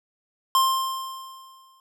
square tone with exponential decay, 1055 Hz, C6, 14 cents sharp, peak -16 dBFS, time 0.55-1.8 s, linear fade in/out 1 ms, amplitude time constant 270 ms, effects none

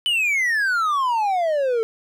triangle exponential sweep, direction down, 3024 to 440 Hz, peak -16 dBFS, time 0.06-1.83 s, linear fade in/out 0 ms, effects none

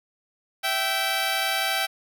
10% pulse tone pair together, 659.3 / 774.4 Hz, E5 / G5, 0 / -21 cents, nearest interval minor third, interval 279 cents, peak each -20 / -16 dBFS, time 0.63-1.87 s, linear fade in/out 20 ms, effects none

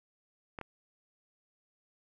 clicks, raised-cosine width 0.5 ms, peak -25 dBFS, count 2, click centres 0.588 / 0.613 s, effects none

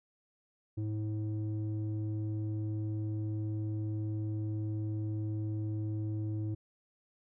square tone with low-pass filter, 107.3 Hz, A2, 43 cents flat, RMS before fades -35 dBFS, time 0.77-6.55 s, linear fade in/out 10 ms, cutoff 270 Hz, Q 2.4, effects none

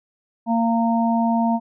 harmonic tone, 230 Hz, A#3, 23 cents flat, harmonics 1 / 3 / 4, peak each -18 / -23 / -24 dBFS, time 0.46-1.6 s, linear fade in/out 50 ms, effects none

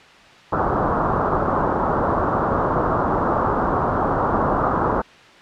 white low-pass noise, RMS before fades -20 dBFS, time 0.52-5.02 s, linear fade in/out 10 ms, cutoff 1300 Hz, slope 48 dB/octave, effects white hiss -45 dBFS RMS until 5.41 s + low-pass 3000 Hz 12 dB/octave

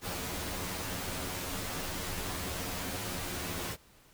pink noise with comb filter, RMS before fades -37 dBFS, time 0.01-3.77 s, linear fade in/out 50 ms, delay 11 ms, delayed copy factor +0.85, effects pink hiss -61 dBFS RMS until 4.13 s

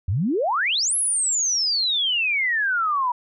sine exponential two-way sweep, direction up then down, 81.1 to 11175 to 950 Hz, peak -19 dBFS, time 0.08-3.12 s, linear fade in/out 5 ms, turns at 0.96 s, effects none

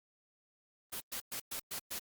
white noise bursts, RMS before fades -40 dBFS, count 6, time 0.92-1.992 s, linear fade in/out 10 ms, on 87 ms, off 110 ms, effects Opus 32 kbps

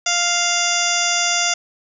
harmonic tone with a mistuned harmonic, 698.5 Hz, F5, in tune, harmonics 1 / 2 / 3 / 4 / 5 / 7 / 8 / 9 / 10, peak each -25 / -25 / -25 / -25 / -25 / -25 / -25 / -25 / -25 dBFS, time 0.06-1.54 s, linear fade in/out 5 ms, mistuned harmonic 8, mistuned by +29 cents, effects none

